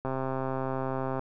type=click train; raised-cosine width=1 ms; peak=-18 dBFS; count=152; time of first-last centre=0.05-1.194 s; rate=132 Hz; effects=none